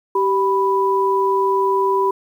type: tone pair together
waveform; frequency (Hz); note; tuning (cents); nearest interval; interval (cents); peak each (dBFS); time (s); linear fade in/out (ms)
sine; 388.2 / 987.8; G4 / B5; -17 / 0; octave + major third; 1617; -17; 0.15-2.11; 5
effects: 8-bit